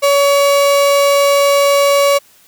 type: tone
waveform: 35% pulse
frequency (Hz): 564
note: C#5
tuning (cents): +30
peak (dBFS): -7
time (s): 0.02-2.19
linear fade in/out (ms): 20
effects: white hiss -48 dBFS RMS until 2.47 s